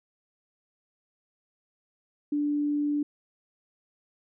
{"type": "tone", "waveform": "sine", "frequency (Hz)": 292.8, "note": "D4", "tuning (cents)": -5, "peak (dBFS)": -24, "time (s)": [2.32, 3.03], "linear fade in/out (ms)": 5, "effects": []}